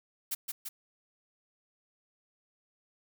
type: noise with echo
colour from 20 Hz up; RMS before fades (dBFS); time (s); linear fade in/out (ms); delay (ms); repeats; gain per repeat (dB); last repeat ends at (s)
blue; -33; 0.31-0.35; 10; 170; 2; -3; 0.69
effects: none